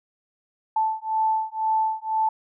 sine beating tone pair, 877 / 879 Hz, A5 / A5, -6 / -2 cents, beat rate 2 Hz, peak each -24 dBFS, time 0.76-2.29 s, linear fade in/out 5 ms, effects none

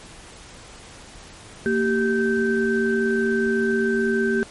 sine tone cluster, 229.2 / 390.2 / 1552 Hz, A#3 / G4 / G6, -29 / -8 / -18 cents, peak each -22 / -21 / -25 dBFS, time 1.66-4.43 s, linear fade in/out 0 ms, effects pink hiss -43 dBFS RMS until 4.5 s + MP3 48 kbps

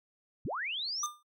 sine linear sweep, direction up, 60 to 6272 Hz, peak -33 dBFS, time 0.45-1.06 s, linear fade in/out 0 ms
square tone with exponential decay, 1200 Hz, D6, 37 cents sharp, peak -31 dBFS, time 1.03-1.23 s, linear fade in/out 5 ms, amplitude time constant 42 ms
effects noise-tail reverb RT60 0.1 s tail -26 dB re dry

